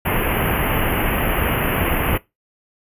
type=band-stop noise; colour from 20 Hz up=pink; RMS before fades=-19 dBFS; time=0.05-2.18 s; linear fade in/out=10 ms; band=3000 to 11000 Hz; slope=96 dB/octave; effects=noise-tail reverb RT60 0.2 s tail -20 dB re dry + resampled to 32000 Hz